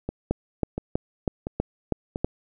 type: two click trains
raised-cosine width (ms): 2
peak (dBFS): -15 / -9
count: 4 / 7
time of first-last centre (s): 0.09-2.159 / 0.31-2.245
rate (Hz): 1.45 / 3.1
effects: none